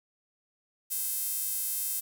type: tone with high-pass filter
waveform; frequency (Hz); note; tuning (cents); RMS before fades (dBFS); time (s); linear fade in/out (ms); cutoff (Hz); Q
sawtooth; 523.3; C5; 0; -32; 0.9-2.01; 20; 11000; 1.2
effects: 9-bit